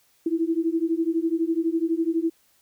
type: beating tone pair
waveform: sine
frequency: 323.2 / 335.2 Hz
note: E4 / E4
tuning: -34 / +29 cents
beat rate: 12 Hz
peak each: -24 dBFS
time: 0.26-2.3 s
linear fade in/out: 5 ms
effects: white hiss -63 dBFS RMS until 2.61 s